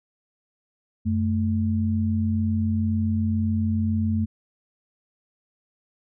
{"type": "tone pair together", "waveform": "sine", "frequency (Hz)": [92.29, 219.5], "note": ["F#2", "A3"], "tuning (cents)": [-4, -4], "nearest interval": "octave + minor third", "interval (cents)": 1500, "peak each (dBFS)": -23, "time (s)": [1.05, 4.26], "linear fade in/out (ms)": 20, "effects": []}